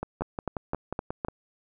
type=two click trains; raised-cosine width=1 ms; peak=-15 / -17 dBFS; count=5 / 8; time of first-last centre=0.22-1.248 / 0.03-1.284 s; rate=3.89 / 5.58 Hz; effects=none